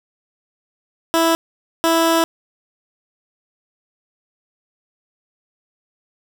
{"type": "tone bursts at uneven times", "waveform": "15% pulse", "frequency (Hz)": 329.6, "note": "E4", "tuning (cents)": 0, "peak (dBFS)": -7, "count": 2, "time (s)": [[1.14, 1.35], [1.84, 2.24]], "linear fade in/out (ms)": 0, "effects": []}